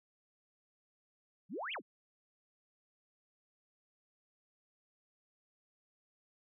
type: exponential two-way sweep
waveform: sine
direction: up then down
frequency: 149.7 to 3373 to 149.7 Hz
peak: -38 dBFS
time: 1.49-1.82 s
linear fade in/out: 50 ms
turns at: 1.73 s
effects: none